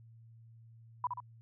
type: tone with echo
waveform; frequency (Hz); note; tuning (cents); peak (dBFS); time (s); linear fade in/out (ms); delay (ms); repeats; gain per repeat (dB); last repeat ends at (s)
sine; 987.8; B5; 0; -29; 1.04-1.07; 2; 66; 2; -5; 1.202
effects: added 114 Hz sine -54 dBFS peak until 1.41 s